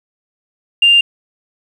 sine tone, 2796 Hz, F7, 1 cent sharp, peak -5 dBFS, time 0.82-1.01 s, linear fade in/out 5 ms, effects tanh soft clip ceiling -1 dBFS + 7-bit

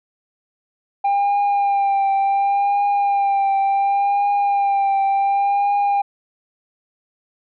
sine tone with vibrato, 798 Hz, G5, 31 cents sharp, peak -12 dBFS, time 1.04-6.02 s, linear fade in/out 10 ms, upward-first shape triangle, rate 0.69 Hz, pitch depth 31 cents each way, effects tanh soft clip ceiling -14 dBFS

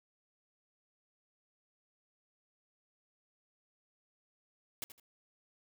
white noise with echo, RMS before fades -40 dBFS, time 4.82-4.84 s, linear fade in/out 0 ms, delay 79 ms, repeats 2, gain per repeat -12 dB, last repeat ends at 4.998 s, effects none

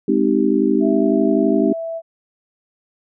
sine chord, Ab major seventh, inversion none, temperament just, 207.7 / 259.6 / 311.5 / 389.3 Hz, Ab3 / C4 / Eb4 / G4, 0 / -13 / +2 / -12 cents, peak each -20 / -18 / -18 / -19 dBFS, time 0.08-1.73 s, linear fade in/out 5 ms
sine tone, 659.3 Hz, E5, in tune, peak -23 dBFS, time 0.8-2.02 s, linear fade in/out 50 ms
effects none

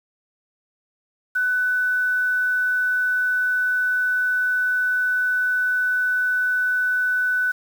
sine tone with quantisation, 1496 Hz, F#6, 19 cents sharp, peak -18 dBFS, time 1.35-7.52 s, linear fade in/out 10 ms, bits 7, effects none

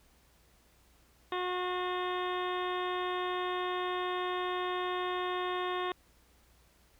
harmonic tone with a mistuned harmonic, 362.6 Hz, F#4, 35 cents flat, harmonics 1 / 2 / 3 / 4 / 5 / 6 / 7 / 8 / 9 / 10, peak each -35 / -39 / -36 / -47 / -43 / -49 / -49 / -51 / -48 / -46 dBFS, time 1.32-5.92 s, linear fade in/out 2 ms, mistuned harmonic 6, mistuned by -57 cents, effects added 60 Hz sine -66 dBFS peak until 6.99 s + pink hiss -66 dBFS RMS until 6.99 s

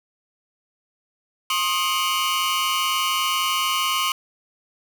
40% pulse tone cluster, 1069 / 1242 / 2302 / 2807 / 2992 Hz, C6 / D#6 / D7 / F7 / F#7, +37 / -3 / -35 / +8 / +19 cents, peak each -24 / -26 / -30 / -29 / -25 dBFS, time 1.5-4.12 s, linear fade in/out 2 ms, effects none

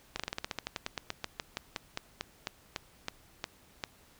slowing click train, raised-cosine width 0.2 ms, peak -16 dBFS, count 25, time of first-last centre 0.16-3.838 s, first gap 36 ms, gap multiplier 1.11, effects pink hiss -61 dBFS RMS until 4.19 s

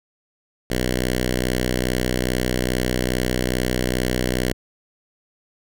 5% pulse tone with notch filter, 62.4 Hz, B1, 19 cents sharp, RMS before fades -22 dBFS, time 0.7-4.53 s, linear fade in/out 5 ms, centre 850 Hz, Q 1.2, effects none

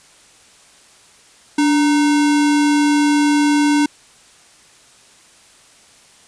sine tone with sample-and-hold, 291.9 Hz, D4, 10 cents flat, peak -11 dBFS, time 1.58-3.86 s, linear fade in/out 5 ms, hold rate 1225 Hz, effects white hiss -48 dBFS RMS until 6.27 s + resampled to 22050 Hz

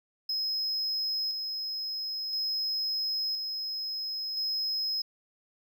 triangle tone with tremolo, 5120 Hz, D#8, 49 cents sharp, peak -27 dBFS, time 0.29-5.02 s, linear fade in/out 5 ms, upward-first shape square, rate 0.49 Hz, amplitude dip 35%, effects none

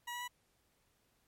20% pulse tone with pitch steps, 962 / 971.5 / 981.1 Hz, B5 / B5 / B5, -46 / -29 / -12 cents, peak -35 dBFS, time 0.07-0.28 s, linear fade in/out 10 ms, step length 70 ms, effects pink hiss -75 dBFS RMS until 1.27 s + MP3 64 kbps

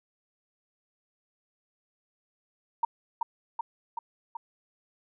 sine tone with echo, 930 Hz, A#5, 4 cents flat, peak -21 dBFS, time 2.83-2.85 s, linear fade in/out 5 ms, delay 380 ms, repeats 4, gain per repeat -3 dB, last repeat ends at 4.37 s, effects none

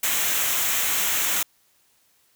white noise with comb filter, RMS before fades -23 dBFS, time 0.03-1.43 s, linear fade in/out 5 ms, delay 0.21 ms, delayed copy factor -0.55, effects white hiss -63 dBFS RMS until 2.35 s

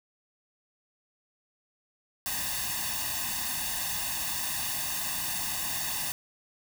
white noise with comb filter, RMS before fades -32 dBFS, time 2.26-6.12 s, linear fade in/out 0 ms, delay 1.1 ms, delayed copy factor +1, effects none

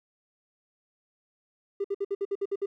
triangle tone bursts, 398.6 Hz, G4, 29 cents sharp, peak -22 dBFS, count 9, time 1.8-2.66 s, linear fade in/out 10 ms, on 44 ms, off 58 ms, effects tanh soft clip ceiling -23 dBFS

